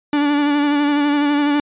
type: tone with vibrato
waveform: 45% pulse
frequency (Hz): 290.5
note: D4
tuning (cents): -19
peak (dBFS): -14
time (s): 0.13-1.6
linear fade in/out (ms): 2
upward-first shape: sine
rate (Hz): 12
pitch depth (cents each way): 30
effects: resampled to 8000 Hz